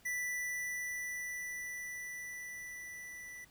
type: tone with level ramp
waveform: square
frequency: 1975.5 Hz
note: B6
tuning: in tune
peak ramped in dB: -35 to -47 dBFS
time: 0.05-3.45 s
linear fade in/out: 10 ms
effects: pink hiss -64 dBFS RMS until 3.5 s